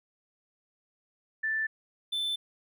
sine / triangle tone pair in turn, 1764 / 3528 Hz, A6 / A7, +4 / +4 cents, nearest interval octave, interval 1200 cents, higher second, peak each -27 dBFS, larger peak neither, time 1.43-1.67 / 2.12-2.36 s, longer neither, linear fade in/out 10 ms, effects none

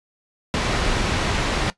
pink low-pass noise, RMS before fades -22 dBFS, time 0.54-1.7 s, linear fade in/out 0 ms, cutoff 4700 Hz, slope 12 dB/octave, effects noise-tail reverb RT60 0.1 s tail -17 dB re dry + resampled to 24000 Hz

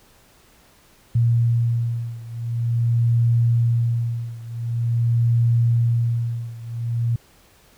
sine beating tone pair, 117.2 / 117.66 Hz, A#2 / A#2, +10 / +17 cents, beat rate 0.46 Hz, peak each -19 / -21 dBFS, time 1.15-7.16 s, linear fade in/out 5 ms, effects pink hiss -54 dBFS RMS until 7.77 s

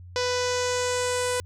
sawtooth tone with low-pass filter sweep, 496.4 Hz, B4, 9 cents sharp, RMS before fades -26 dBFS, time 0.16-1.4 s, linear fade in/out 0 ms, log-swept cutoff 5400 to 9200 Hz, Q 2.9, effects added 89 Hz sine -41 dBFS peak until 1.45 s

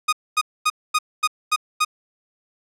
sawtooth tone bursts, 1239 Hz, D#6, 8 cents flat, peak -12 dBFS, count 7, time 0.08-1.849 s, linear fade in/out 10 ms, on 47 ms, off 240 ms, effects low-pass 11000 Hz 12 dB/octave

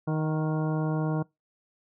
harmonic tone with a mistuned harmonic, 156.2 Hz, D#3, 7 cents sharp, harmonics 1 / 2 / 3 / 4 / 5 / 6 / 7 / 9, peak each -26 / -32 / -36 / -38 / -40 / -42 / -43 / -45 dBFS, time 0.07-1.23 s, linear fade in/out 10 ms, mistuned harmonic 5, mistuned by -29 cents, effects noise-tail reverb RT60 0.2 s tail -24 dB re dry

